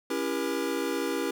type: chord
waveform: square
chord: C# diminished seventh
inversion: none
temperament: just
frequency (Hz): 277.2 / 332.6 / 399.1 / 479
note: C#4 / E4 / G4 / Bb4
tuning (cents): 0 / +16 / +31 / +47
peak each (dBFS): -34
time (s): 0.1-1.31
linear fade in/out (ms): 5
effects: none